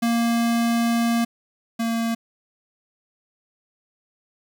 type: tone pair in turn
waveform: square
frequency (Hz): 233.1 / 229.2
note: A#3 / A#3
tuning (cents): 0 / -29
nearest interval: unison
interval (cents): 29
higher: first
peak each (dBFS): -19 / -22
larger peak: first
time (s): 0.02-1.25 / 1.79-2.15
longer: first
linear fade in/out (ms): 10
effects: 10-bit